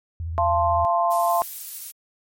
sine tone with vibrato, 82.41 Hz, E2, in tune, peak -26 dBFS, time 0.2-0.85 s, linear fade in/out 0 ms, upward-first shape square, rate 16 Hz, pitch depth 64 cents each way
sine chord, F major, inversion none, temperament equal with one note detuned, 686.1 / 880 / 1046.5 Hz, F5 / A5 / C6, -31 / 0 / 0 cents, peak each -20 / -25 / -22 dBFS, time 0.38-1.42 s, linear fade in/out 0 ms
violet noise, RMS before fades -32 dBFS, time 1.1-1.92 s, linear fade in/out 20 ms
effects MP3 64 kbps

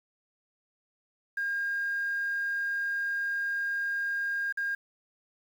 sine tone with dropouts, 1614 Hz, G#6, 50 cents flat, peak -27 dBFS, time 1.37-4.75 s, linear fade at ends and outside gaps 5 ms, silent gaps 4.525-4.572 s, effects tanh soft clip ceiling -24 dBFS + 9-bit

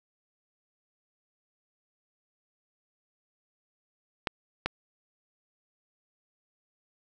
clicks, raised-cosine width 0.3 ms, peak -11 dBFS, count 2, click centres 4.272 / 4.66 s, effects none

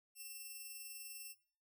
5% pulse tone with tremolo, 2700 Hz, E7, 41 cents sharp, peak -38 dBFS, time 0.15-1.35 s, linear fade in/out 50 ms, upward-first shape square, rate 20 Hz, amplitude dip 30%, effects noise-tail reverb RT60 0.5 s tail -18 dB re dry

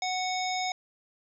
harmonic tone, 740 Hz, F#5, in tune, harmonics 1 / 3 / 5 / 7 / 9, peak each -30 / -35 / -37 / -38 / -40 dBFS, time 0.02-0.72 s, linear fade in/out 2 ms, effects 11-bit

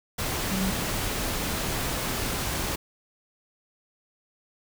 sine tone in noise, 189.8 Hz, F#3, 44 cents sharp, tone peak -26 dBFS, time 0.51-0.71 s, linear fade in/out 10 ms, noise pink, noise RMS -29 dBFS, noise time 0.18-2.76 s, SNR 0 dB, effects none

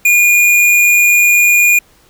square tone, 2432 Hz, D#7, 40 cents flat, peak -7 dBFS, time 0.05-1.79 s, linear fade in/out 5 ms, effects pink hiss -49 dBFS RMS until 2.09 s

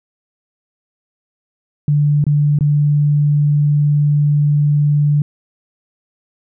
sine tone with dropouts, 146.83 Hz, D3, in tune, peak -10 dBFS, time 1.88-5.22 s, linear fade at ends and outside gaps 2 ms, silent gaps 2.241-2.266 / 2.588-2.608 s, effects none

